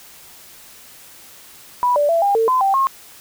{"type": "tone with pitch steps", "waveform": "sine", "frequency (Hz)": [983, 584, 669, 804, 450.5, 1022, 782, 1077], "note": ["B5", "D5", "E5", "G5", "A4", "C6", "G5", "C6"], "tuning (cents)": [-8, -10, 25, 44, 41, -41, -4, 50], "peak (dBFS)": -13, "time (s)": [1.83, 2.87], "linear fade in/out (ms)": 0, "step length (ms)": 130, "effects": ["white hiss -43 dBFS RMS until 3.2 s"]}